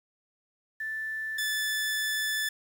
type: tone pair in turn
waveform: sine / sawtooth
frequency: 1760 / 1744.8 Hz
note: A6 / A6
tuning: 0 / -15 cents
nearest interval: unison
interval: 15 cents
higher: first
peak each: -31 / -24 dBFS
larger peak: second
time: 0.8-1.38 / 1.38-2.49 s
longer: second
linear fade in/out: 5 ms
effects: 9-bit